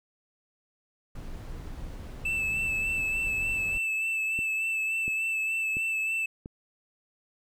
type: noise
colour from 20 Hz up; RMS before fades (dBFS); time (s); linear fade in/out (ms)
brown; -39; 1.15-3.78; 5
type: tone with vibrato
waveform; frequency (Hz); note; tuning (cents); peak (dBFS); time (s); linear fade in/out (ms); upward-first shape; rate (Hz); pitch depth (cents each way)
triangle; 2637; E7; 0; -25; 2.25-6.26; 5; sine; 3.4; 23
type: click train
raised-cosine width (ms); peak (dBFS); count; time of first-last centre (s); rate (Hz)
3; -26; 4; 4.39-6.459; 1.45
effects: none